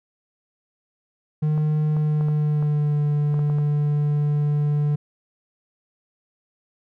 triangle tone with pitch glide, 152.5 to 147.31 Hz, D#3 to D3, -34 to +6 cents, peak -16 dBFS, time 1.42-4.96 s, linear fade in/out 10 ms, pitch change -60 cents, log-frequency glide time 1.91-3.02 s
clicks, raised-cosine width 1 ms, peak -23 dBFS, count 9, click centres 1.578 / 1.967 / 2.21 / 2.285 / 2.626 / 3.342 / 3.392 / 3.499 / 3.585 s
effects none

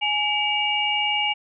sine tone cluster, 836 / 2294 / 2839 Hz, G#5 / D7 / F7, +11 / -41 / +28 cents, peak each -26 / -25 / -23 dBFS, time 0.01-1.34 s, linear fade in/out 20 ms, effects none

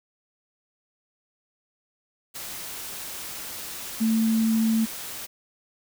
sine tone in noise, 223.4 Hz, A3, 27 cents sharp, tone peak -19 dBFS, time 4-4.86 s, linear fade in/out 20 ms, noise white, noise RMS -36 dBFS, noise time 2.34-5.27 s, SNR +14 dB, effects none

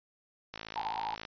click train, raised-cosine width 0.2 ms, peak -22 dBFS, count 40, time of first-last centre 0.54-1.252 s, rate 54.8 Hz
pink band-pass noise, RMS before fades -36 dBFS, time 0.76-1.15 s, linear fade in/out 0 ms, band 800 to 930 Hz, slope 96 dB/octave
effects resampled to 11025 Hz

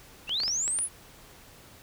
sine linear sweep, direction up, 2540 to 10548 Hz, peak -26 dBFS, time 0.27-0.89 s, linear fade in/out 50 ms
clicks, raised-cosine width 0.2 ms, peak -19 dBFS, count 6, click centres 0.294 / 0.402 / 0.435 / 0.48 / 0.679 / 0.788 s
effects pink hiss -52 dBFS RMS until 1.82 s

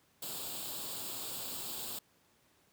white noise with comb filter, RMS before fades -41 dBFS, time 0.22-1.99 s, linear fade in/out 5 ms, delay 0.25 ms, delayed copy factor +0.7, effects pink hiss -69 dBFS RMS until 2.72 s + high-pass 100 Hz 12 dB/octave

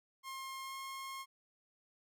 sawtooth tone with pitch glide, 1067 to 1075 Hz, C6 to C6, +34 to +47 cents, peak -39 dBFS, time 0.23-1.26 s, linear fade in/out 50 ms, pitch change +13 cents, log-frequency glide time 0.63-0.75 s, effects none

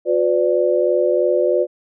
sine tone cluster, 360.5 / 504 / 587 Hz, F#4 / B4 / D5, -45 / +35 / -1 cents, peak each -18 dBFS, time 0.05-1.67 s, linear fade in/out 50 ms, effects none

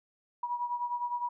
sine beating tone pair, 965 / 974.8 Hz, B5 / B5, -40 / -23 cents, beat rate 9.8 Hz, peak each -32 / -37 dBFS, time 0.43-1.29 s, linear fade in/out 5 ms, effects none

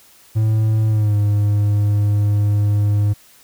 triangle tone with pitch glide, 109.4 to 103.26 Hz, A2 to G#2, -9 to -9 cents, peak -11 dBFS, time 0.35-3.14 s, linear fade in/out 20 ms, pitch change -100 cents, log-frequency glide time 0.88-1.16 s, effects white hiss -49 dBFS RMS until 3.43 s

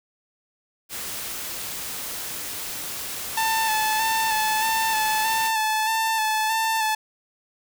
white noise, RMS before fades -32 dBFS, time 0.89-5.51 s, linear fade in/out 50 ms
sawtooth tone with vibrato, 880 Hz, A5, in tune, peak -17 dBFS, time 3.37-6.95 s, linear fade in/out 5 ms, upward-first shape square, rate 1.6 Hz, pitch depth 23 cents each way
effects none

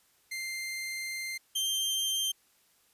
sawtooth tone pair in turn, 2093 / 3153 Hz, C7 / G7, 0 / +9 cents, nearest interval perfect fifth, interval 709 cents, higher second, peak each -31 / -25 dBFS, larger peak second, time 0.31-1.38 / 1.55-2.32 s, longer first, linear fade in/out 10 ms, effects white hiss -67 dBFS RMS until 2.93 s + resampled to 32000 Hz

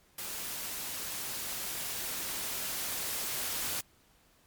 white noise with level ramp, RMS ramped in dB -39 to -34 dBFS, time 0.18-3.81 s, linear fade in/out 5 ms, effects pink hiss -65 dBFS RMS until 4.46 s + MP3 96 kbps

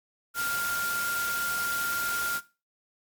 sine tone in noise, 1397 Hz, F6, in tune, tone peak -29 dBFS, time 0.34-2.41 s, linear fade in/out 50 ms, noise white, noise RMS -34 dBFS, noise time 0.34-2.41 s, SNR +2 dB, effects noise-tail reverb RT60 0.3 s tail -17 dB re dry + Opus 48 kbps

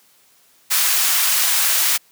white high-pass noise, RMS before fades -17 dBFS, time 0.7-1.98 s, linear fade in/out 20 ms, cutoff 990 Hz, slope 12 dB/octave, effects white hiss -55 dBFS RMS until 2.11 s + high-pass 100 Hz 12 dB/octave

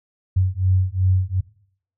sine beating tone pair, 92 / 94.7 Hz, F#2 / F#2, -9 / +41 cents, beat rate 2.7 Hz, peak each -19 dBFS, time 0.36-1.41 s, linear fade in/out 10 ms, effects noise-tail reverb RT60 0.6 s tail -20 dB re dry

